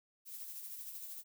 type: noise with tremolo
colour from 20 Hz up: violet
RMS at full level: -45 dBFS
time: 0.25-1.24 s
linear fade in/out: 50 ms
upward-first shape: sine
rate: 13 Hz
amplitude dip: 40%
effects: none